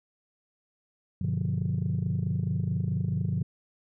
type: chord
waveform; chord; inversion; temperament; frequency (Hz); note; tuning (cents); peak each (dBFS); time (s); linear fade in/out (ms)
sine; G dominant seventh; none; just; 98 / 122.5 / 147 / 176.4; G2 / B2 / D3 / F3; 0 / -14 / +2 / +18; -30; 1.21-3.43; 5
effects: tanh soft clip ceiling -20 dBFS